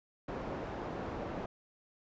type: low-pass noise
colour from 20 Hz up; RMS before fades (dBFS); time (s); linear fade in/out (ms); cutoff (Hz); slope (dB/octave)
white; -40; 0.28-1.46; 5; 700; 12
effects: resampled to 16000 Hz